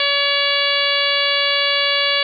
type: harmonic tone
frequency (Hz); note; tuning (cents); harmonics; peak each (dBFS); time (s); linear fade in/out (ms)
567; C#5; +39; 1 / 2 / 3 / 4 / 5 / 6 / 7 / 8; -24 / -26 / -24 / -22 / -22 / -21 / -25 / -25; 0-2.23; 2
effects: none